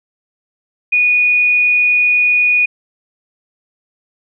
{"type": "tone", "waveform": "sine", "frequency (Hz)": 2463, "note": "D#7", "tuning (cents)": -18, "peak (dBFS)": -9, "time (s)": [0.92, 2.66], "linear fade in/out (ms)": 10, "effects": []}